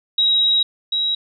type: tone pair in turn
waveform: sine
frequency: 3829 / 3849 Hz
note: A#7 / B7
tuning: +46 / -45 cents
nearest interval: unison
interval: 9 cents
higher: second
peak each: -13 / -17 dBFS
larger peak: first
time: 0.18-0.63 / 0.92-1.15 s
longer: first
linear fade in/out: 5 ms
effects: none

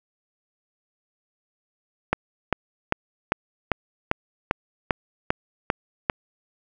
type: click train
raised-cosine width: 0.5 ms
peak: -4 dBFS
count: 11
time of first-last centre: 2.13-6.098 s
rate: 2.52 Hz
effects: none

